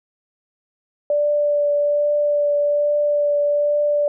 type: tone with vibrato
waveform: sine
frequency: 585 Hz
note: D5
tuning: 7 cents flat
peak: -15 dBFS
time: 1.1-4.08 s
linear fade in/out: 2 ms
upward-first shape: triangle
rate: 1.2 Hz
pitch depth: 13 cents each way
effects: none